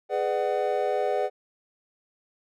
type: chord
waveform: triangle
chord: G# half-diminished seventh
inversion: none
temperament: just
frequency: 415.3 / 498.4 / 598 / 747.5 Hz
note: G#4 / B4 / D5 / F#5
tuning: 0 / +16 / +31 / +17 cents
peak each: -27 dBFS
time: 0.09-1.3 s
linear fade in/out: 50 ms
effects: none